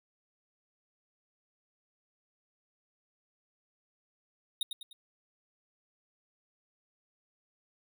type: tone with echo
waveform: square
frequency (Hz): 3729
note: A#7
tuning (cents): 0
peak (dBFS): -29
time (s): 4.61-4.63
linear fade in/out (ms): 2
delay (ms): 100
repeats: 3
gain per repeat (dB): -7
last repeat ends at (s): 4.93
effects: none